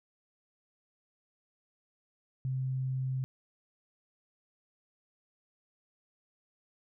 sine tone, 130.81 Hz, C3, in tune, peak -30 dBFS, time 2.45-3.24 s, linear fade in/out 0 ms, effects none

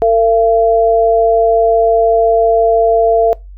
sine tone pair together, 453.2 / 679 Hz, A#4 / F5, -49 / -49 cents, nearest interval perfect fifth, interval 700 cents, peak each -10 dBFS, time 0.02-3.33 s, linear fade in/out 0 ms, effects noise-tail reverb RT60 0.2 s tail -21 dB re dry + added 47 Hz sine -30 dBFS peak until 3.57 s

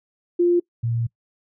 sine tone pair in turn, 349.2 / 116.53 Hz, F4 / A#2, 0 / 0 cents, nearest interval octave + perfect fifth, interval 1900 cents, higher first, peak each -14 / -20 dBFS, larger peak first, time 0.39-0.6 / 0.83-1.07 s, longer second, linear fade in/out 10 ms, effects noise-tail reverb RT60 0.1 s tail -24 dB re dry

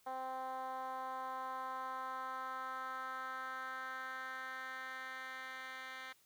10% pulse tone with band-pass filter sweep, 260.4 Hz, C4, 8 cents flat, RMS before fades -44 dBFS, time 0.06-6.13 s, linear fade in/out 10 ms, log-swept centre 780 to 2300 Hz, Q 2.6, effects white hiss -70 dBFS RMS until 6.25 s

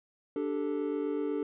triangle chord, D suspended fourth, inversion none, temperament equal, 293.7 / 392 / 440 Hz, D4 / G4 / A4, 0 / 0 / 0 cents, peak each -31 / -34 / -32 dBFS, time 0.36-1.43 s, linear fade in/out 2 ms, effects resampled to 8000 Hz

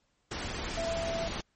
sine tone in noise, 665 Hz, E5, 15 cents sharp, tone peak -31 dBFS, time 0.77-1.28 s, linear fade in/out 5 ms, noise pink, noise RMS -36 dBFS, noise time 0.31-1.41 s, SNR +2 dB, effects pink hiss -74 dBFS RMS until 1.55 s + MP3 32 kbps

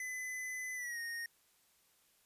square tone with pitch glide, 2014 to 1857.5 Hz, B6 to A#6, +33 to -7 cents, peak -40 dBFS, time 0-1.26 s, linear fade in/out 2 ms, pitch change -140 cents, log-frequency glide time 0.75-0.99 s, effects white hiss -71 dBFS RMS until 2.25 s + resampled to 32000 Hz

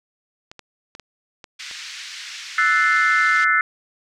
clicks, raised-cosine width 0.2 ms, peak -21 dBFS, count 6, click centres 0.515 / 0.593 / 0.951 / 0.997 / 1.442 / 1.712 s
pink band-pass noise, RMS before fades -35 dBFS, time 1.59-3.45 s, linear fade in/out 10 ms, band 1800 to 6300 Hz, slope 24 dB/octave
sine chord, F# half-diminished seventh, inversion third, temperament equal, 1318.5 / 1480 / 1760 / 2093 Hz, E6 / F#6 / A6 / C7, 0 / 0 / 0 / 0 cents, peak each -20 dBFS, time 2.58-3.61 s, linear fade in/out 2 ms
effects none

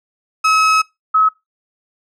35% pulse / sine tone pair in turn, 1284 / 1284 Hz, E6 / E6, -46 / -46 cents, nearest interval unison, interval 0 cents, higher neither, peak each -9 dBFS, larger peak neither, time 0.44-0.82 / 1.14-1.29 s, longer first, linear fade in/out 10 ms, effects noise-tail reverb RT60 0.2 s tail -23 dB re dry + low-pass 7000 Hz 12 dB/octave

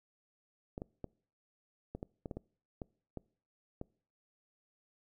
clicks, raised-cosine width 2 ms, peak -27 dBFS, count 11, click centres 0.779 / 0.819 / 1.043 / 1.95 / 2.029 / 2.258 / 2.312 / 2.37 / 2.818 / 3.173 / 3.814 s, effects noise-tail reverb RT60 0.5 s tail -25 dB re dry

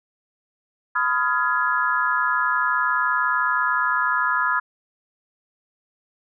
sine chord, F half-diminished seventh, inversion second, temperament just, 1005.8 / 1257.2 / 1396.9 / 1676.3 Hz, Cb6 / Eb6 / F6 / Ab6, +31 / +18 / 0 / +16 cents, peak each -24 dBFS, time 0.95-4.6 s, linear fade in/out 10 ms, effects none

